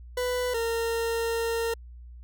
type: tone pair in turn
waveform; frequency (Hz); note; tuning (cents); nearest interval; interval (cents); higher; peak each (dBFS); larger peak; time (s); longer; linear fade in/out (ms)
40% pulse; 496.5 / 459.9; B4 / A#4; +9 / -23; minor second; 132; first; -25; neither; 0.17-0.54 / 0.54-1.74; second; 5
effects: added 60 Hz sine -42 dBFS peak until 2.23 s